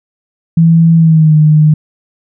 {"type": "tone with pitch glide", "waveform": "sine", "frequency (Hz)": [165.1, 153.16], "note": ["E3", "D#3"], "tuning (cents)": [3, -27], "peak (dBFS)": -3, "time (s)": [0.57, 1.74], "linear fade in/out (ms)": 5, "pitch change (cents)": -130, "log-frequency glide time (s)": [0.96, 1.36], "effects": []}